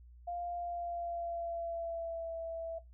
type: tone with pitch glide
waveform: sine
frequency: 698.5 to 660.4 Hz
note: F5 to E5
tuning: 0 to +3 cents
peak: -36 dBFS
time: 0.27-2.79 s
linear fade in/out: 10 ms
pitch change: -97 cents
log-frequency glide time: 0.56-2.36 s
effects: noise-tail reverb RT60 0.2 s tail -20 dB re dry + added 60 Hz sine -53 dBFS peak until 2.93 s